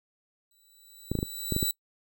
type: tone with exponential growth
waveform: 10% pulse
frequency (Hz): 3951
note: B7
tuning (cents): 0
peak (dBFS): -17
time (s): 0.51-1.71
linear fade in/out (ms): 2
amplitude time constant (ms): 260
type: clicks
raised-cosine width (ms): 3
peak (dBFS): -15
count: 7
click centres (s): 1.116 / 1.153 / 1.189 / 1.229 / 1.523 / 1.564 / 1.628
effects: noise-tail reverb RT60 0.1 s tail -24 dB re dry